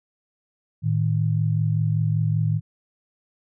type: tone pair together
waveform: sine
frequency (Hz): 110 / 155.19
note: A2 / D#3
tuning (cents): 0 / -4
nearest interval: tritone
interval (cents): 596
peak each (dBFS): -21 / -22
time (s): 0.82-2.61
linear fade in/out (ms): 50
effects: none